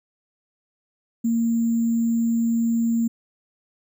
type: tone with sample-and-hold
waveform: sine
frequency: 230.4 Hz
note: A#3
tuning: 20 cents flat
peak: -18 dBFS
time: 1.24-3.08 s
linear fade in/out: 10 ms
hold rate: 7350 Hz
effects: none